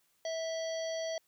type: harmonic tone with a mistuned harmonic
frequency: 650 Hz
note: E5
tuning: 24 cents flat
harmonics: 1 / 3 / 5 / 7 / 9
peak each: -34 / -47 / -47 / -47 / -48 dBFS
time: 0.25-1.18 s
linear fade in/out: 2 ms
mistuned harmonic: 3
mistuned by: +21 cents
effects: white hiss -73 dBFS RMS until 1.27 s